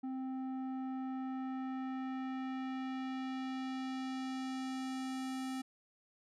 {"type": "tone with low-pass filter sweep", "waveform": "square", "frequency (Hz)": 261.6, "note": "C4", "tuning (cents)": 0, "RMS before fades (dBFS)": -40, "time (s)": [0.03, 5.62], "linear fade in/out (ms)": 10, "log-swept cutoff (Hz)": [670, 11000], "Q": 0.88, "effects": []}